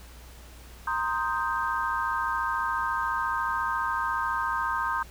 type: chord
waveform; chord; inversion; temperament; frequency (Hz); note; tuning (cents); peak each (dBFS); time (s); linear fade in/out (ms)
sine; C minor seventh; third; equal; 932.3 / 1046.5 / 1244.5 / 1568; Bb5 / C6 / Eb6 / G6; 0 / 0 / 0 / 0; -31; 0.87-5.03; 5
effects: added 60 Hz sine -46 dBFS peak until 5.1 s + pink hiss -51 dBFS RMS until 5.1 s